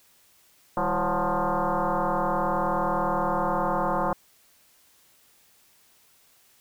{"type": "tone with frequency modulation", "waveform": "sine", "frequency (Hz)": 158.3, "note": "D#3", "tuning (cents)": 30, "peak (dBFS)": -22, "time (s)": [0.77, 4.13], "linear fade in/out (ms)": 2, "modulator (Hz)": 178, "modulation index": 6.1, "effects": ["white hiss -60 dBFS RMS until 6.6 s"]}